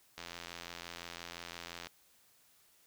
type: click train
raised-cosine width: 0.2 ms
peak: -26 dBFS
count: 146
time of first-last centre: 0.18-1.87 s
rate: 85.8 Hz
effects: white hiss -67 dBFS RMS until 2.86 s